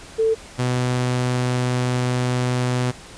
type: tone pair in turn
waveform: sine / sawtooth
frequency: 445.2 / 124.93 Hz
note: A4 / B2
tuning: +20 / +20 cents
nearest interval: octave + minor seventh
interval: 2200 cents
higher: first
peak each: -15 dBFS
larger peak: neither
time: 0.18-0.35 / 0.58-2.92 s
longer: second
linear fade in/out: 20 ms
effects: pink hiss -41 dBFS RMS until 3.17 s + resampled to 22050 Hz